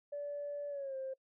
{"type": "tone with pitch glide", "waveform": "sine", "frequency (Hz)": [578, 530], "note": ["D5", "C5"], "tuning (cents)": [-28, 22], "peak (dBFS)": -37, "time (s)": [0.12, 1.14], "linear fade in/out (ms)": 10, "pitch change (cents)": -150, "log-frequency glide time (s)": [0.69, 0.96], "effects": ["noise-tail reverb RT60 0.1 s tail -24 dB re dry", "tanh soft clip ceiling -33 dBFS"]}